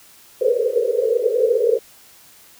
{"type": "band-pass noise", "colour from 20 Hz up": "white", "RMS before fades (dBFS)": -18, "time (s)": [0.41, 1.79], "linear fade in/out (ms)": 5, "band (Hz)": [430, 510], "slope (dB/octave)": 96, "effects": ["white hiss -48 dBFS RMS until 2.59 s"]}